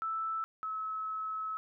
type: tone pair in turn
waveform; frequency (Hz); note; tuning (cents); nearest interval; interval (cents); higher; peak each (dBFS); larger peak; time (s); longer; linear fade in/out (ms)
sine; 1318.5 / 1292.9; E6 / E6; 0 / -34; unison; 34; first; -32 / -34; first; 0.02-0.44 / 0.63-1.57; second; 0
effects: none